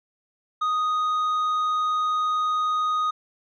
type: tone with tanh clipping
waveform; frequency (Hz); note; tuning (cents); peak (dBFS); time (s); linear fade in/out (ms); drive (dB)
sine; 1244.5; D#6; 0; -22; 0.61-3.11; 10; 5
effects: none